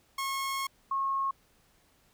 sawtooth / sine tone pair in turn, 1087 / 1087 Hz, C#6 / C#6, -34 / -34 cents, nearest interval unison, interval 0 cents, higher neither, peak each -27 dBFS, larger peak neither, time 0.18-0.67 / 0.91-1.31 s, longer first, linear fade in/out 5 ms, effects pink hiss -66 dBFS RMS until 2.13 s

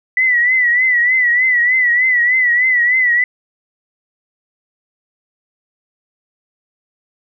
sine tone with vibrato, 1976 Hz, B6, in tune, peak -10 dBFS, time 0.17-3.24 s, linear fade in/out 2 ms, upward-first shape triangle, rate 3.3 Hz, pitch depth 89 cents each way, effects none

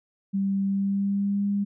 sine tone with pitch glide, 196 to 201.5 Hz, G3 to G3, 0 to +48 cents, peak -22 dBFS, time 0.33-1.65 s, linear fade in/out 20 ms, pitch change +48 cents, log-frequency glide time 0.65-1.46 s, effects none

